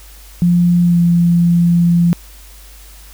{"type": "tone with pitch glide", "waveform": "sine", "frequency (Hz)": [174.61, 171.91], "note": ["F3", "F3"], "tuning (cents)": [0, -27], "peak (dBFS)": -8, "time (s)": [0.42, 2.13], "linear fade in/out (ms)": 0, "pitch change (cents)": -27, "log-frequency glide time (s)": [0.83, 0.99], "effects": ["added 50 Hz sine -37 dBFS peak until 3.13 s", "white hiss -42 dBFS RMS until 3.13 s"]}